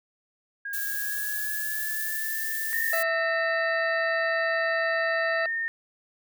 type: tone with pitch glide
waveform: sine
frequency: 1630 to 1777.5 Hz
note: G#6 to A6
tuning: -33 to +17 cents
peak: -31 dBFS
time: 0.65-2.96 s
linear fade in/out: 5 ms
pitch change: +150 cents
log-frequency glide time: 0.75-2.43 s
type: noise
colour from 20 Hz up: violet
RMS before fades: -32 dBFS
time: 0.73-3.03 s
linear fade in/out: 5 ms
type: tone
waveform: sine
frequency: 1828 Hz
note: A#6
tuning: 34 cents flat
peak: -26 dBFS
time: 2.73-5.68 s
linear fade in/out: 0 ms
type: harmonic tone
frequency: 659.3 Hz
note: E5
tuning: in tune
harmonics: 1 / 2 / 3 / 4 / 6 / 7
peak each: -27 / -33 / -37 / -39 / -43 / -44 dBFS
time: 2.93-5.46 s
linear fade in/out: 2 ms
effects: none